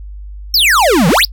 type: exponential two-way sweep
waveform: square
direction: down then up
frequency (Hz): 5490 to 150 to 5490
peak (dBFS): -8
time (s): 0.54-1.25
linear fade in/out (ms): 2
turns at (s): 1.08
effects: noise-tail reverb RT60 0.1 s tail -25 dB re dry + added 50 Hz sine -26 dBFS peak until 1.32 s